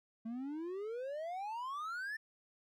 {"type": "exponential sweep", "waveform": "triangle", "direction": "up", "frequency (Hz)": [220, 1805], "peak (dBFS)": -37, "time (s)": [0.25, 2.17], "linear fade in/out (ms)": 10, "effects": []}